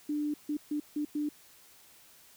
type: tone bursts at uneven times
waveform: sine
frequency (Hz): 296.8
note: D4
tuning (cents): +18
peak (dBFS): -29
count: 5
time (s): 0.09-0.34 / 0.49-0.57 / 0.71-0.8 / 0.96-1.05 / 1.15-1.29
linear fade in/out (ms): 5
effects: white hiss -58 dBFS RMS until 2.36 s